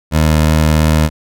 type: tone with vibrato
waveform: 20% pulse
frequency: 77.78 Hz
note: D#2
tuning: in tune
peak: -4 dBFS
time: 0.11-1.1 s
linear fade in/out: 50 ms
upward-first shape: triangle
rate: 2.9 Hz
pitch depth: 12 cents each way
effects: none